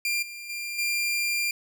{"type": "tone with level steps", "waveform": "sawtooth", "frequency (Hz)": 2388, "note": "D7", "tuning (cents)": 28, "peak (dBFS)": [-21, -34, -28, -21], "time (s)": [0.05, 1.51], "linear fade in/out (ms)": 2, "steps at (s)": [0.22, 0.49, 0.78], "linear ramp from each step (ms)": 10, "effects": []}